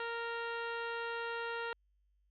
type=harmonic tone with a mistuned harmonic; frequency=465.2 Hz; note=A#4; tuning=4 cents flat; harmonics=1 / 2 / 3 / 4 / 5 / 6 / 7 / 8 / 9; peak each=-41 / -43 / -42 / -46 / -56 / -49 / -54 / -58 / -59 dBFS; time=0-1.73 s; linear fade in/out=2 ms; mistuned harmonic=6; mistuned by=-15 cents; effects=added 50 Hz sine -70 dBFS peak until 2.3 s